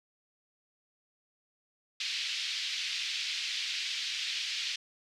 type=band-pass noise; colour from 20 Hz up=pink; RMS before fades=-35 dBFS; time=2-4.76 s; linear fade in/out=5 ms; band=2500 to 5000 Hz; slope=24 dB/octave; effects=none